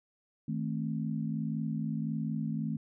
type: chord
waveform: sine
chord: A diminished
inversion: second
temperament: just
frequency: 158.4 / 220 / 264 Hz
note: Eb3 / A3 / C4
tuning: +31 / 0 / +16 cents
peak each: -34 / -34 / -39 dBFS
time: 0.48-2.77 s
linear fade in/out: 5 ms
effects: none